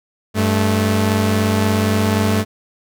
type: tone pair together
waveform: sawtooth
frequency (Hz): 96.97 / 217.7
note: G2 / A3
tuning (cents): -18 / -18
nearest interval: octave + major second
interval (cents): 1400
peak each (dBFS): -13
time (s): 0.34-2.45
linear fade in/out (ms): 50
effects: none